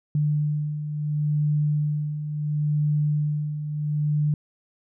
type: beating tone pair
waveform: sine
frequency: 148.7 / 149.42 Hz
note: D3 / D3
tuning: +22 / +30 cents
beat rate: 0.72 Hz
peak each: -29 / -22 dBFS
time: 0.15-4.34 s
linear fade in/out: 2 ms
effects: none